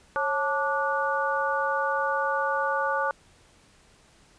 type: harmonic tone with a mistuned harmonic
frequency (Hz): 292.1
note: D4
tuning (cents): -9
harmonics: 2 / 3 / 4 / 5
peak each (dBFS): -29 / -29 / -29 / -29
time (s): 0.16-3.11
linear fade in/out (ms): 0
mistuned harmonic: 2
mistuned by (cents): -110
effects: pink hiss -58 dBFS RMS until 4.38 s + resampled to 22050 Hz